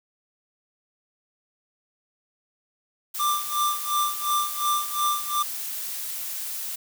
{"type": "noise", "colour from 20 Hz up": "blue", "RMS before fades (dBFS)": -32, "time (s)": [3.14, 6.76], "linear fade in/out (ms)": 10}
{"type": "tone with tremolo", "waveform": "square", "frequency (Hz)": 1185, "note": "D6", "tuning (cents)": 15, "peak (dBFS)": -21, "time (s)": [3.19, 5.43], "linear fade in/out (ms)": 10, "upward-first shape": "sine", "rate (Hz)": 2.8, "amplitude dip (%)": 90}
{"effects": []}